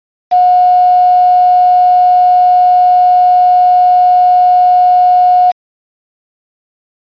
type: tone with quantisation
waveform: sine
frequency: 724 Hz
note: F#5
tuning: 38 cents flat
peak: -4 dBFS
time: 0.31-5.52 s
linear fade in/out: 20 ms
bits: 4
effects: resampled to 11025 Hz